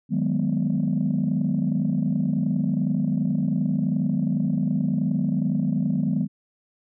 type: chord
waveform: sine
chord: G# minor seventh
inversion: second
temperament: equal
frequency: 155.56 / 185 / 207.7 / 246.9 Hz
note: D#3 / F#3 / G#3 / B3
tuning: 0 / 0 / 0 / 0 cents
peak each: -25 dBFS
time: 0.09-6.28 s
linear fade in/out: 50 ms
effects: tanh soft clip ceiling -14 dBFS